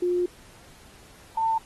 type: tone pair in turn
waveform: sine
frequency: 355.6 / 896.1 Hz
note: F4 / A5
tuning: +31 / +31 cents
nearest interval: octave + major third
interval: 1600 cents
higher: second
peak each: -21 dBFS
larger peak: neither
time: 0.02-0.26 / 1.37-1.58 s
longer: first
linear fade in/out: 5 ms
effects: pink hiss -52 dBFS RMS until 1.65 s + AAC 32 kbps